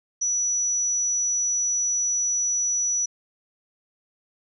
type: tone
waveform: sine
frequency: 5900 Hz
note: F#8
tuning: 6 cents flat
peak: -21 dBFS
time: 0.21-3.06 s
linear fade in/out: 10 ms
effects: none